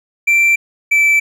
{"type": "tone pair in turn", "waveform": "triangle", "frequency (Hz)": [2349, 2322], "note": ["D7", "D7"], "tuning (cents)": [0, -20], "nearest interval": "unison", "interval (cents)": 20, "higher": "first", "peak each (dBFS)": -7, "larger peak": "neither", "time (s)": [[0.27, 0.56], [0.91, 1.2]], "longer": "neither", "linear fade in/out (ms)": 10, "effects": []}